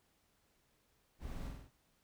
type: noise with echo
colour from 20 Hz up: brown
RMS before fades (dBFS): -45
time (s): 1.19-1.52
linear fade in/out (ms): 50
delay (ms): 47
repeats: 4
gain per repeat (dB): -3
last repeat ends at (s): 1.708
effects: pink hiss -75 dBFS RMS until 2.03 s